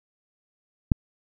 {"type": "click", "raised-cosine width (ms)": 5, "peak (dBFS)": -5, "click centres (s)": 0.918, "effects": []}